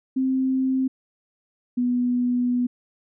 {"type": "tone pair in turn", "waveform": "sine", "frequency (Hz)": [262.2, 246], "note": ["C4", "B3"], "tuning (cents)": [4, -7], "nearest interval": "minor second", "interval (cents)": 111, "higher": "first", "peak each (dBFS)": -19, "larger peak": "neither", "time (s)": [[0.16, 0.88], [1.77, 2.67]], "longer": "second", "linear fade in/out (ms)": 10, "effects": []}